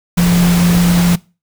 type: tone in noise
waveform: sine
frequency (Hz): 174.61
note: F3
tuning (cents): 0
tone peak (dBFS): -8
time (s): 0.17-1.16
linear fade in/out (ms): 10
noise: pink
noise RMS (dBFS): -19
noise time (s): 0.17-1.16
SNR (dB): +8
effects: noise-tail reverb RT60 0.3 s tail -22 dB re dry